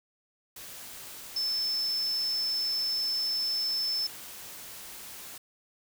sine tone in noise, 5274 Hz, E8, in tune, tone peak -27 dBFS, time 1.36-4.07 s, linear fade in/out 5 ms, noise white, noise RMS -44 dBFS, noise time 0.56-5.38 s, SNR +14 dB, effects none

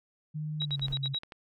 sine tone with pitch glide, 152.9 to 136.22 Hz, D#3 to C#3, -30 to -30 cents, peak -32 dBFS, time 0.34-1.15 s, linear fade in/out 20 ms, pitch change -200 cents, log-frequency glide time 0.6-0.82 s
brown noise with exponential growth, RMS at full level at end -41 dBFS, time 0.49-0.94 s, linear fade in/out 5 ms, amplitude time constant 97 ms
sine tone bursts, 3848 Hz, B7, 46 cents flat, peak -29 dBFS, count 6, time 0.6-1.189 s, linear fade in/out 10 ms, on 54 ms, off 53 ms
click train, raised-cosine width 0.3 ms, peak -28 dBFS, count 9, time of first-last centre 0.62-1.322 s, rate 11.4 Hz
effects none

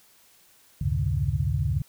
sine tone cluster, 69.5 / 88.2 / 104.8 / 131.9 / 146.7 Hz, C#2 / F2 / G#2 / C3 / D3, +5 / +18 / +16 / +14 / -2 cents, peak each -29 dBFS, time 0.81-1.82 s, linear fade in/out 5 ms, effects white hiss -58 dBFS RMS until 1.88 s

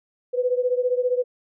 sine beating tone pair, 493.9 / 508.9 Hz, B4 / C5, 0 / -48 cents, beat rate 15 Hz, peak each -21 / -24 dBFS, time 0.33-1.24 s, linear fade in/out 20 ms, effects none

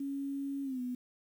sine tone with pitch glide, 277.2 to 248.4 Hz, C#4 to B3, 0 to +10 cents, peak -34 dBFS, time 0-0.95 s, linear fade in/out 5 ms, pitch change -190 cents, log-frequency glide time 0.63-0.81 s, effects 10-bit

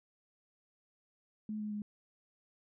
sine tone with pitch steps, 214 / 211.2 / 208.4 Hz, A3 / G#3 / G#3, -48 / +29 / +6 cents, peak -36 dBFS, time 1.49-1.82 s, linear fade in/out 2 ms, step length 110 ms, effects none

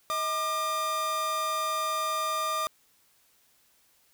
45% pulse tone pair together, 635 / 1200 Hz, D#5 / D6, +35 / +37 cents, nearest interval major seventh, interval 1102 cents, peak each -35 / -28 dBFS, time 0.1-2.67 s, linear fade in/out 0 ms, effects white hiss -65 dBFS RMS until 4.13 s

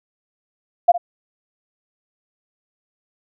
sine tone with echo, 698.5 Hz, F5, in tune, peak -6 dBFS, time 0.88-0.92 s, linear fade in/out 10 ms, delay 60 ms, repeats 1, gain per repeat -14 dB, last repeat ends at 0.98 s, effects none

